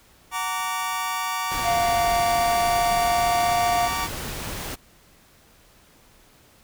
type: chord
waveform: sawtooth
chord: Gb augmented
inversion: none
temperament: just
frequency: 740 / 925 / 1156.2 Hz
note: Gb5 / Bb5 / D6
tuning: 0 / -14 / -27 cents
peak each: -29 / -25 / -24 dBFS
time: 0.31-4.09 s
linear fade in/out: 50 ms
type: noise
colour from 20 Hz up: pink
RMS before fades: -32 dBFS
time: 1.5-4.76 s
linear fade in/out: 20 ms
type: tone with pitch glide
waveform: triangle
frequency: 698.5 to 705.8 Hz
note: F5 to F5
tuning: 0 to +18 cents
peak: -18 dBFS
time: 1.63-3.9 s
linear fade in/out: 50 ms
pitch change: +18 cents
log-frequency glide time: 2.16-3.72 s
effects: pink hiss -55 dBFS RMS until 6.63 s